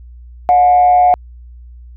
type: tone with frequency modulation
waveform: sine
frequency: 723 Hz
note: F#5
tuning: 40 cents flat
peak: -5 dBFS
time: 0.49-1.14 s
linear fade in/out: 0 ms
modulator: 131 Hz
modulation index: 0.34
effects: tanh soft clip ceiling -2 dBFS + added 60 Hz sine -33 dBFS peak until 1.96 s